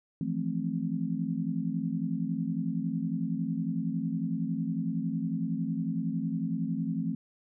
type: chord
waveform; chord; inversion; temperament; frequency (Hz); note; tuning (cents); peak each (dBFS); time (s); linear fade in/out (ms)
sine; F major seventh; third; just; 163.7 / 174.61 / 218.3 / 261.9; E3 / F3 / A3 / C4; -12 / 0 / -13 / +2; -34; 0.21-7.15; 2
effects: none